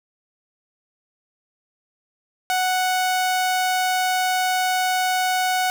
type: tone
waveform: sawtooth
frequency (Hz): 740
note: F#5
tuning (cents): 0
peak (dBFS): -15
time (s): 2.5-5.7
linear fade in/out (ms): 0
effects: none